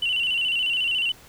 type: tone with vibrato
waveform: sine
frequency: 2876 Hz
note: F#7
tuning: 50 cents flat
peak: -20 dBFS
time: 0.02-1.12 s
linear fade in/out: 5 ms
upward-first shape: square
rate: 14 Hz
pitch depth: 71 cents each way
effects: tanh soft clip ceiling -16 dBFS + pink hiss -49 dBFS RMS until 1.28 s